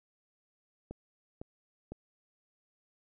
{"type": "click train", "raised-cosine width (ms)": 2, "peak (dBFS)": -28, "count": 3, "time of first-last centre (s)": [0.91, 1.92], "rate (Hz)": 1.98, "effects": []}